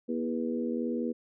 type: harmonic tone with a mistuned harmonic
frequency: 81.1 Hz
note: E2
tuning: 28 cents flat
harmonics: 3 / 4 / 5 / 6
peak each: -31 / -36 / -37 / -36 dBFS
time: 0.08-1.13 s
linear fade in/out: 20 ms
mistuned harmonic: 3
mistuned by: -21 cents
effects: none